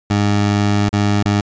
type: tone with dropouts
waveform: 20% pulse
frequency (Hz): 102.5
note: G#2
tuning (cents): -22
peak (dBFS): -8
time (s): 0.1-1.41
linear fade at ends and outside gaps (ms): 5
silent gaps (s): 0.892-0.929 / 1.228-1.255
effects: resampled to 16000 Hz